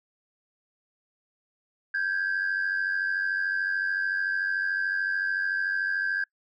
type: tone pair together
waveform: sine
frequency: 1574 / 1667.6 Hz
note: G6 / G#6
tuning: +7 / +7 cents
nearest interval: minor second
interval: 100 cents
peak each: -25 / -28 dBFS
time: 1.94-6.24 s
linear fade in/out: 5 ms
effects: noise-tail reverb RT60 0.1 s tail -26 dB re dry + tanh soft clip ceiling -21 dBFS